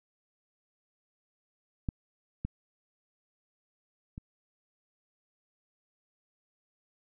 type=clicks; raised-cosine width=5 ms; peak=-18 / -20 / -28 dBFS; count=3; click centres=1.888 / 2.45 / 4.179 s; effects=none